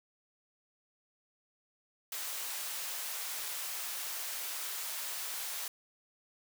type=high-pass noise; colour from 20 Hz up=white; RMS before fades=-39 dBFS; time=2.12-5.68 s; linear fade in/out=2 ms; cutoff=660 Hz; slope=12 dB/octave; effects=none